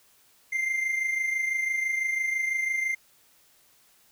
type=tone pair together; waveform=triangle; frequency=2093 / 2119 Hz; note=C7 / C7; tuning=0 / +21 cents; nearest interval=unison; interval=21 cents; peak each=-24 / -32 dBFS; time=0.52-2.95 s; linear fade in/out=10 ms; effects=white hiss -61 dBFS RMS until 4.11 s